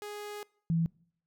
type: tone pair in turn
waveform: sawtooth / sine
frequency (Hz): 415.3 / 165.48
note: G#4 / E3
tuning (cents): 0 / +7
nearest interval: octave + major third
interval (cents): 1593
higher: first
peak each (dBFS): -35 / -25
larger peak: second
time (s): 0.02-0.43 / 0.7-0.86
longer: first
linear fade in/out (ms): 0
effects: noise-tail reverb RT60 0.6 s tail -24 dB re dry

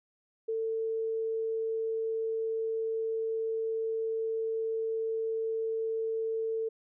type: tone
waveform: sine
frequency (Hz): 447.2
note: A4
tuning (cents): +28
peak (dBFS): -29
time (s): 0.48-6.69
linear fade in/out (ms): 10
effects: none

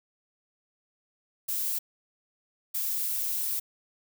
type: noise bursts at uneven times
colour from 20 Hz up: violet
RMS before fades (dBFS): -30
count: 2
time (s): 1.48-1.79 / 2.74-3.6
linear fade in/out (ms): 10
effects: none

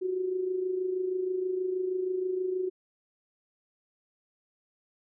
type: tone with amplitude modulation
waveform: sine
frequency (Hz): 370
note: F#4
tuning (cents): 0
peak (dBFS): -25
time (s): 0.01-2.7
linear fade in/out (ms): 20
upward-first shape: sine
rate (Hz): 26.3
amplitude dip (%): 55
effects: none

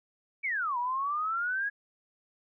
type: exponential two-way sweep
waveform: sine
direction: down then up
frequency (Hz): 2349 to 950 to 1681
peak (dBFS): -28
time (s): 0.43-1.7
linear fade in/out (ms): 20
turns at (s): 0.78
effects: none

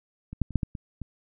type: clicks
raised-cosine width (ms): 5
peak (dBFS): -25 / -11 / -28 / -8 / -15 / -23 / -23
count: 7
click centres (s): 0.33 / 0.417 / 0.507 / 0.557 / 0.632 / 0.752 / 1.017
effects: none

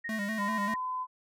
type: tone with tremolo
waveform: sine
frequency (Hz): 1864.7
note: A#6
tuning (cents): 0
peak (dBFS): -33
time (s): 0.04-0.76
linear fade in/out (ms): 10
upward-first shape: sine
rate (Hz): 12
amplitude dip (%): 50
type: tone with vibrato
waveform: square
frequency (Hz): 210.2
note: G#3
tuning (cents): +21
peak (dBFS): -33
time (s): 0.09-0.74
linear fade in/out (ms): 2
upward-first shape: square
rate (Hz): 5.1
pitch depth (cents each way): 73
type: tone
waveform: sine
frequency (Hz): 1016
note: B5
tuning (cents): +49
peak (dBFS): -31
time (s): 0.37-1.07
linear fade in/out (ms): 50
effects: none

